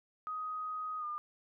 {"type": "tone with pitch glide", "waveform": "sine", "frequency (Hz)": [1253, 1207.5], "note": ["D#6", "D6"], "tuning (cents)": [12, 48], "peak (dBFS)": -36, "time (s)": [0.27, 1.18], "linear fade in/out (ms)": 0, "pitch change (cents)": -64, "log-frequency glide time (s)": [0.99, 1.05], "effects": []}